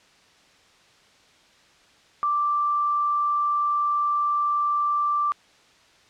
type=tone; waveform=sine; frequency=1174.7 Hz; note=D6; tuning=in tune; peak=-20 dBFS; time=2.23-5.32 s; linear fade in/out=0 ms; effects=white hiss -56 dBFS RMS until 6.09 s + low-pass 5000 Hz 12 dB/octave